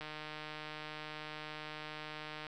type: click train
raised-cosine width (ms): 0.3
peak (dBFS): -28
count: 377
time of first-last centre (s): 0.01-2.468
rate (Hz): 153
effects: none